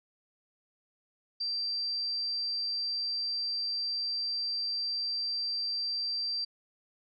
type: tone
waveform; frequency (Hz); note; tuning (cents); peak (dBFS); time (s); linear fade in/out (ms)
sine; 4699; D8; 0; -30; 1.4-6.45; 10
effects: none